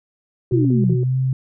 sine tone bursts, 370 Hz, F#4, in tune, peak -24 dBFS, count 3, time 0.51-1.034 s, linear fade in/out 2 ms, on 140 ms, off 52 ms
sine exponential sweep, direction down, 368.7 to 155.56 Hz, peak -16 dBFS, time 0.52-0.96 s, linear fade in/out 20 ms
sine tone with pitch glide, 126.2 to 130.8 Hz, B2 to C3, +38 to 0 cents, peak -16 dBFS, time 0.52-1.33 s, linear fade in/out 2 ms, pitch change +62 cents, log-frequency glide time 1.01-1.17 s
effects none

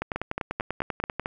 two click trains, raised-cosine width 0.5 ms, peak -13 / -13 dBFS, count 13 / 6, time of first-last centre 0.02-1.196 / 0.16-1.259 s, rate 10.2 / 4.55 Hz, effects none

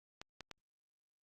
clicks, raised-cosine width 0.2 ms, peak -29 dBFS, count 3, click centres 0.215 / 0.407 / 0.513 s, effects Opus 48 kbps

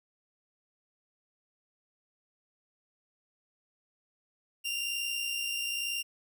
sawtooth tone pair together, 2733 / 2794 Hz, F7 / F7, -38 / 0 cents, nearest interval unison, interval 38 cents, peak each -36 / -29 dBFS, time 4.64-6.03 s, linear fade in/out 20 ms, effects none

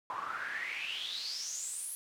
pink noise with band-pass filter sweep, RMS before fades -39 dBFS, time 0.1-1.95 s, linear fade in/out 0 ms, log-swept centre 1000 to 11000 Hz, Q 8.2, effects none

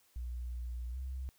sine tone with pitch glide, 60.4 to 65.11 Hz, B1 to C2, -38 to -8 cents, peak -37 dBFS, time 0.16-1.29 s, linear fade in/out 0 ms, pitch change +130 cents, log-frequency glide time 0.92-0.97 s, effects white hiss -69 dBFS RMS until 1.38 s

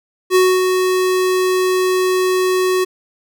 square tone with ADSR envelope, 370 Hz, F#4, in tune, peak -9 dBFS, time 0.3-2.85 s, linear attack 53 ms, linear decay 250 ms, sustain -5 dB, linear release 16 ms, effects none

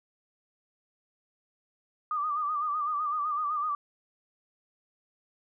sine tone with vibrato, 1200 Hz, D6, 37 cents sharp, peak -27 dBFS, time 2.11-3.75 s, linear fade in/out 2 ms, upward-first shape sine, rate 7.9 Hz, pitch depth 73 cents each way, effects none

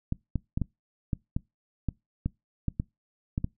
clicks, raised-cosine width 5 ms, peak -15 dBFS, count 12, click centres 0.124 / 0.357 / 0.575 / 0.617 / 1.132 / 1.365 / 1.887 / 2.26 / 2.683 / 2.799 / 3.379 / 3.444 s, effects noise-tail reverb RT60 0.2 s tail -24 dB re dry

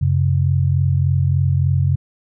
sine tone pair together, 92.5 / 135.91 Hz, F#2 / C#3, 0 / -34 cents, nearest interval perfect fifth, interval 666 cents, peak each -16 dBFS, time 0.01-1.96 s, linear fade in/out 10 ms, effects none

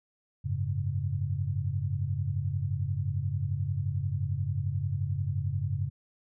sine chord, F# suspended second, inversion none, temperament equal, 92.5 / 103.83 / 138.59 Hz, F#2 / G#2 / C#3, 0 / 0 / 0 cents, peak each -32 dBFS, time 0.44-5.9 s, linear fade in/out 20 ms, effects none

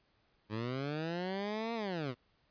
15% pulse linear two-way sweep, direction up then down, 103.83 to 234.6 to 115.3 Hz, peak -29 dBFS, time 0.49-2.15 s, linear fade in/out 50 ms, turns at 1.74 s, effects pink hiss -73 dBFS RMS until 2.5 s + resampled to 11025 Hz

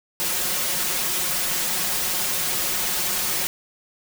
white noise with comb filter, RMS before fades -24 dBFS, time 0.2-3.47 s, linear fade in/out 0 ms, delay 5.5 ms, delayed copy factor +1, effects none

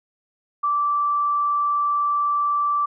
sine tone, 1166 Hz, D6, 13 cents flat, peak -18 dBFS, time 0.63-2.86 s, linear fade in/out 10 ms, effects none

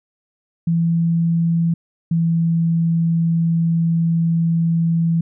sine tone pair in turn, 167.2 / 166.14 Hz, E3 / E3, +25 / +14 cents, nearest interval unison, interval 11 cents, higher first, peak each -14 dBFS, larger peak neither, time 0.67-1.74 / 2.11-5.21 s, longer second, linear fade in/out 5 ms, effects none

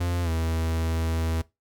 45% pulse tone with pitch glide, 87.31 to 81.46 Hz, F2 to E2, 0 to -20 cents, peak -24 dBFS, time 0-1.42 s, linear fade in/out 10 ms, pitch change -120 cents, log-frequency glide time 0.23-0.29 s, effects noise-tail reverb RT60 0.2 s tail -19 dB re dry

